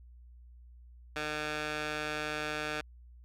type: tone with band-pass filter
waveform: 15% pulse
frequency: 151.6 Hz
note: D#3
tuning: 45 cents flat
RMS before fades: -36 dBFS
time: 1.16-2.81 s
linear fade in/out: 2 ms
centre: 2100 Hz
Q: 0.82
effects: added 60 Hz sine -51 dBFS peak until 3.24 s